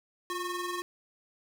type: ring-modulated tone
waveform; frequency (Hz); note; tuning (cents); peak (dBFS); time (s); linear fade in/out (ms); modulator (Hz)
30% pulse; 725; F#5; -35; -27; 0.3-0.82; 0; 373
effects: none